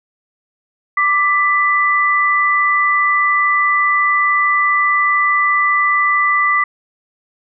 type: tone pair together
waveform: sine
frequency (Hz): 1174.7 / 1988.8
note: D6 / B6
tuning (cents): 0 / +12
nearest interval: major sixth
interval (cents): 912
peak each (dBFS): -14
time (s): 0.97-6.64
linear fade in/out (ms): 5
effects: none